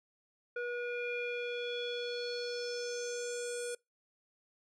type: tone with low-pass filter sweep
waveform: square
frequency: 483.2 Hz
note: B4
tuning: 38 cents flat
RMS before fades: -38 dBFS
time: 0.56-3.75 s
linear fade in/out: 5 ms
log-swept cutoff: 1800 to 9100 Hz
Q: 4.8
effects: noise-tail reverb RT60 0.2 s tail -25 dB re dry